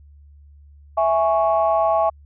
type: chord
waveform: sine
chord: C# minor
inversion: first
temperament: equal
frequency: 659.3 / 830.6 / 1108.7 Hz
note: E5 / G#5 / C#6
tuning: 0 / 0 / 0 cents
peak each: -17 / -20 / -22 dBFS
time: 0.97-2.1 s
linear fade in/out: 10 ms
effects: tanh soft clip ceiling -6 dBFS + added 72 Hz sine -44 dBFS peak until 2.25 s